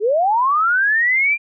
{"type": "linear sweep", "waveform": "sine", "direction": "up", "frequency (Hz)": [390, 2404], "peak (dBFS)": -13, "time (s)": [0, 1.38], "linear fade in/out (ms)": 50, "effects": []}